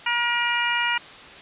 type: harmonic tone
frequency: 476.5 Hz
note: A#4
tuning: 38 cents sharp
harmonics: 2 / 3 / 4 / 5 / 6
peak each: -27 / -27 / -27 / -27 / -27 dBFS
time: 0.06-0.98 s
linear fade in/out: 5 ms
effects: white hiss -42 dBFS RMS until 1.41 s + resampled to 8000 Hz